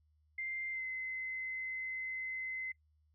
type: tone with pitch glide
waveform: sine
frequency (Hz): 2093 to 2052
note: C7 to C7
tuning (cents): 0 to -34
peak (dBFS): -37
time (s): 0.38-2.72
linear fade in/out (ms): 5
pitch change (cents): -34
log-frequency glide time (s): 0.71-0.84
effects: noise-tail reverb RT60 0.1 s tail -22 dB re dry + added 76 Hz sine -69 dBFS peak until 3.14 s